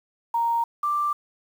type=tone pair in turn; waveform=sine; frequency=931 / 1178.8 Hz; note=A#5 / D6; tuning=-2 / +6 cents; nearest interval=major third; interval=408 cents; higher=second; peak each=-20 / -21 dBFS; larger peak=first; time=0.34-0.64 / 0.83-1.13 s; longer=neither; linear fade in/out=5 ms; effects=8-bit